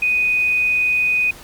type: tone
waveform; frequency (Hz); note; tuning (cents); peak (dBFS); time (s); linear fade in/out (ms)
sine; 2489; D#7; 0; -14; 0.02-1.31; 5
effects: pink hiss -40 dBFS RMS until 1.43 s + MP3 96 kbps